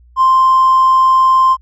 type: tone with hard clipping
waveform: sine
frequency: 1046.5 Hz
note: C6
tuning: in tune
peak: -7 dBFS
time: 0.16-1.57 s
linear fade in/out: 50 ms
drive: 1 dB
effects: added 60 Hz sine -42 dBFS peak until 1.61 s